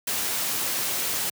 white noise, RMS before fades -27 dBFS, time 0.07-1.3 s, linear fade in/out 5 ms, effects high-pass 100 Hz 12 dB/octave

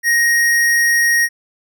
square tone, 1874 Hz, A#6, 9 cents sharp, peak -12 dBFS, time 0.03-1.29 s, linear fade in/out 50 ms, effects none

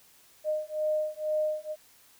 sine beating tone pair, 613 / 615.1 Hz, D#5 / D#5, -26 / -20 cents, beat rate 2.1 Hz, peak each -30 dBFS, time 0.44-1.76 s, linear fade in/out 50 ms, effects white hiss -59 dBFS RMS until 2.19 s

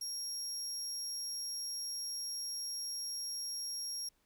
30% pulse tone, 5588 Hz, F8, in tune, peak -34 dBFS, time 0.01-4.09 s, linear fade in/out 5 ms, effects pink hiss -75 dBFS RMS until 4.25 s

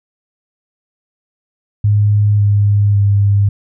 sine tone with pitch steps, 103.83 / 102.34 / 100.87 Hz, G#2 / G#2 / G2, 0 / -25 / +50 cents, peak -8 dBFS, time 1.84-3.49 s, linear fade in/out 5 ms, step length 550 ms, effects none

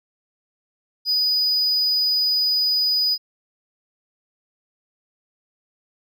triangle tone, 4960 Hz, D#8, 6 cents flat, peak -16 dBFS, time 1.05-3.18 s, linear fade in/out 50 ms, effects none

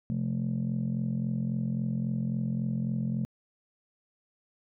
sine chord, F major, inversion second, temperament just, 130.96 / 174.61 / 218.3 Hz, C3 / F3 / A3, +2 / 0 / -13 cents, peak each -30 / -32 / -30 dBFS, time 0.1-3.25 s, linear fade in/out 0 ms, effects tanh soft clip ceiling -22 dBFS

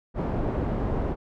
pink low-pass noise, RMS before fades -27 dBFS, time 0.14-1.16 s, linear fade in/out 50 ms, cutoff 710 Hz, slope 12 dB/octave, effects none

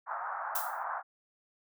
pink band-pass noise, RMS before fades -37 dBFS, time 0.06-1.03 s, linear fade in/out 50 ms, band 720 to 1500 Hz, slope 48 dB/octave
violet noise with exponential decay, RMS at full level -30 dBFS, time 0.55-0.84 s, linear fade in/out 5 ms, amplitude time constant 61 ms
effects none

